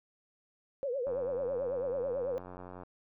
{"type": "tone with vibrato", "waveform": "sine", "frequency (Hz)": 518, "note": "C5", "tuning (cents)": -17, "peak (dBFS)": -31, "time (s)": [0.83, 2.38], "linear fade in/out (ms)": 0, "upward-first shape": "triangle", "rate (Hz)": 9.1, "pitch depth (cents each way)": 200}
{"type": "click train", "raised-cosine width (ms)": 1, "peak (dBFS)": -32, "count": 161, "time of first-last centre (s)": [1.07, 2.834], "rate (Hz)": 90.7}
{"effects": []}